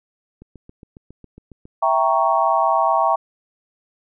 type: click train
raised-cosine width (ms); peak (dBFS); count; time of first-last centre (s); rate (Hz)
3; -28; 10; 0.42-1.655; 7.29
type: chord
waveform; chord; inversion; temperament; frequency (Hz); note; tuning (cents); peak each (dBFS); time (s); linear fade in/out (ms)
sine; E diminished seventh; none; equal; 659.3 / 784 / 932.3 / 1108.7; E5 / G5 / Bb5 / Db6; 0 / 0 / 0 / 0; -20; 1.82-3.16; 10
effects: none